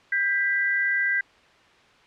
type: tone pair together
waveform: sine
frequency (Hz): 1590.7 / 1975.5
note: G6 / B6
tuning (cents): +25 / 0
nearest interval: major third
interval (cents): 375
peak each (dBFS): -23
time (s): 0.12-1.21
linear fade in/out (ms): 5
effects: white hiss -55 dBFS RMS until 2.06 s + low-pass 3000 Hz 12 dB/octave